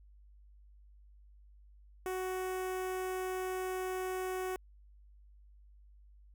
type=tone with notch filter; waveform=sawtooth; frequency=371.7 Hz; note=F#4; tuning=8 cents sharp; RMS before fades=-37 dBFS; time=2.06-4.56 s; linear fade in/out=0 ms; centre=4200 Hz; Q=0.89; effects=added 50 Hz sine -56 dBFS peak until 6.34 s